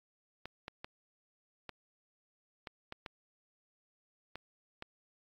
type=clicks; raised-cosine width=0.3 ms; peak=-26 dBFS; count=9; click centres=0.456 / 0.681 / 0.845 / 1.693 / 2.672 / 2.924 / 3.062 / 4.356 / 4.824 s; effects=AAC 48 kbps